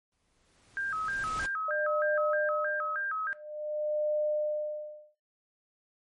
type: noise with exponential growth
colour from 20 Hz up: pink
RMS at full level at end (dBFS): -38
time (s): 0.12-1.46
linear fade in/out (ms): 1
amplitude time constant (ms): 290
type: tone with vibrato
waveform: sine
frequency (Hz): 1427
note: F6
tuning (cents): +37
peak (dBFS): -30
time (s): 0.77-3.33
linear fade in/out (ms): 0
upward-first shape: square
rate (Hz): 3.2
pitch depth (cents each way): 190
type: tone with tremolo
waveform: sine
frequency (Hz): 603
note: D5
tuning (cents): +46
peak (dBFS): -26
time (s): 1.68-5.15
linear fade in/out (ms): 5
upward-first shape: sine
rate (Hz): 0.5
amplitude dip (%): 100
effects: noise-tail reverb RT60 0.3 s tail -17 dB re dry + MP3 48 kbps